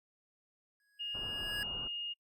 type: tone with exponential growth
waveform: square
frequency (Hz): 1665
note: G#6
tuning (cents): +4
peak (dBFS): -36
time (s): 0.8-1.63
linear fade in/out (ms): 1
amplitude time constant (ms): 180
type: tone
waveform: sine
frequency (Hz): 2847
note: F7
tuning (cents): +33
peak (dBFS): -37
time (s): 0.99-2.14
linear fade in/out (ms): 20
type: low-pass noise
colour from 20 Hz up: pink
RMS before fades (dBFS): -48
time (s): 1.14-1.88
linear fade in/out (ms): 10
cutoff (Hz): 1500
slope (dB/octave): 96
effects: noise-tail reverb RT60 0.1 s tail -23 dB re dry + Opus 48 kbps